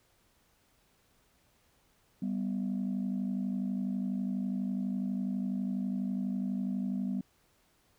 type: tone pair together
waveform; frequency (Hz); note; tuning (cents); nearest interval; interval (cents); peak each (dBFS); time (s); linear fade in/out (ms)
sine; 194.78 / 246.9; G3 / B3; -11 / 0; major third; 411; -31 / -33; 2.22-7.21; 5
effects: tanh soft clip ceiling -26 dBFS + pink hiss -69 dBFS RMS until 7.98 s